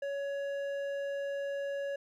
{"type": "tone with hard clipping", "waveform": "sine", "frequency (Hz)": 560, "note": "C#5", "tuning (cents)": 18, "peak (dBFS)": -35, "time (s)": [0.02, 1.96], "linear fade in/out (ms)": 5, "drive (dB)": 8, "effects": []}